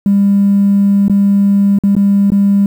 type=tone with dropouts; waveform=triangle; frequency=200 Hz; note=G3; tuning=35 cents sharp; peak=-3 dBFS; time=0.06-2.66 s; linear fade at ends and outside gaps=2 ms; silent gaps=1.082-1.097 / 1.787-1.836 / 1.952-1.965 / 2.303-2.319 s; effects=tanh soft clip ceiling -4 dBFS + 7-bit